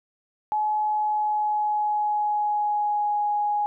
sine tone with pitch glide, 850 to 831.1 Hz, G#5 to G#5, +40 to +1 cents, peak -21 dBFS, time 0.52-3.66 s, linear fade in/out 0 ms, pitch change -39 cents, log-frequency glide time 0.79-3.21 s, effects none

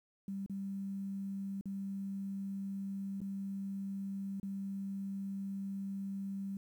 sine tone with dropouts, 196 Hz, G3, in tune, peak -37 dBFS, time 0.28-6.57 s, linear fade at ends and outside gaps 2 ms, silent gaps 0.462-0.497 / 1.611-1.656 / 3.205-3.215 / 4.399-4.43 s, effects 11-bit

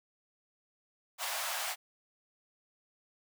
pink high-pass noise, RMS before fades -36 dBFS, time 1.18-1.76 s, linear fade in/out 50 ms, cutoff 630 Hz, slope 48 dB/octave, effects none

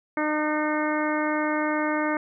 harmonic tone with a mistuned harmonic, 303.8 Hz, D#4, 41 cents flat, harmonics 1 / 2 / 3 / 4 / 5 / 6 / 7, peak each -26 / -29 / -31 / -32 / -33 / -34 / -34 dBFS, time 0.17-2.17 s, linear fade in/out 2 ms, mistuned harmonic 7, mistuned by +22 cents, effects none

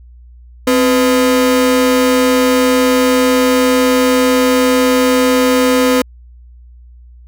45% pulse ring-modulated tone, 380 Hz, F#4, 46 cents sharp, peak -6 dBFS, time 0.67-6.02 s, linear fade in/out 5 ms, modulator 119 Hz, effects added 60 Hz sine -36 dBFS peak until 7.27 s

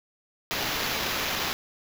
white noise with sample-and-hold, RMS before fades -29 dBFS, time 0.51-1.53 s, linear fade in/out 0 ms, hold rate 8820 Hz, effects none

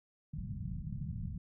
white low-pass noise, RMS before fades -40 dBFS, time 0.33-1.38 s, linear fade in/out 5 ms, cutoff 190 Hz, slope 48 dB/octave, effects none

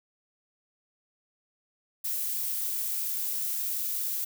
violet noise, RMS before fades -31 dBFS, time 2.04-4.25 s, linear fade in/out 10 ms, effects none

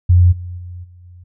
sine tone with level steps, 88.8 Hz, F2, 29 cents sharp, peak -6 / -25 / -28 / -39 / -37 dBFS, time 0.09-1.24 s, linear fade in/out 10 ms, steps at 0.31 / 0.57 / 0.83 / 1.03 s, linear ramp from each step 20 ms, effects none

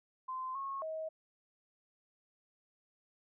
sine tone with pitch steps, 1035 / 1092 / 635 Hz, C6 / C#6 / D#5, -19 / -26 / +35 cents, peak -37 dBFS, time 0.28-1.09 s, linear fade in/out 10 ms, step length 270 ms, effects none

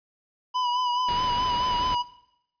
square tone with vibrato, 987.8 Hz, B5, in tune, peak -24 dBFS, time 0.54-2.03 s, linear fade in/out 20 ms, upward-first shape sine, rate 4.7 Hz, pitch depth 38 cents each way
pink noise, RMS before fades -34 dBFS, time 1.08-1.95 s, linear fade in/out 5 ms
effects noise-tail reverb RT60 0.8 s tail -19 dB re dry + resampled to 11025 Hz

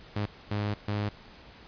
sawtooth tone bursts at uneven times, 103.83 Hz, G#2, in tune, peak -24 dBFS, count 3, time 0.16-0.26 / 0.51-0.74 / 0.88-1.09 s, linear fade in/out 5 ms, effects pink hiss -51 dBFS RMS until 1.67 s + resampled to 11025 Hz

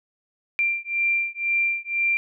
sine beating tone pair, 2369 / 2371 Hz, D7 / D7, +14 / +16 cents, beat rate 2 Hz, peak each -24 dBFS, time 0.59-2.17 s, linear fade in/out 0 ms, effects none

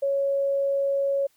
sine tone, 554.4 Hz, C#5, in tune, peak -21 dBFS, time 0.02-1.27 s, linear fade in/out 10 ms, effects white hiss -65 dBFS RMS until 1.36 s

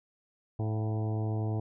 harmonic tone with a mistuned harmonic, 108.5 Hz, A2, 24 cents flat, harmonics 1 / 2 / 3 / 4 / 5 / 6 / 7 / 8 / 9, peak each -29 / -41 / -39 / -42 / -49 / -45 / -46 / -52 / -54 dBFS, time 0.59-1.6 s, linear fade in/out 5 ms, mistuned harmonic 6, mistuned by +47 cents, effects none

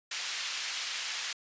pink band-pass noise, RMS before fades -36 dBFS, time 0.11-1.33 s, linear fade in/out 5 ms, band 2200 to 6700 Hz, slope 12 dB/octave, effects resampled to 16000 Hz

